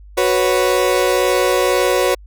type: chord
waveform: 35% pulse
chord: F# suspended fourth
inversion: none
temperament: equal with one note detuned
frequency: 370 / 492.5 / 554.4 Hz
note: F#4 / B4 / C#5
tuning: 0 / -5 / 0 cents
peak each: -16 dBFS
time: 0.17-2.15 s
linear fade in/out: 10 ms
effects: added 50 Hz sine -37 dBFS peak until 2.26 s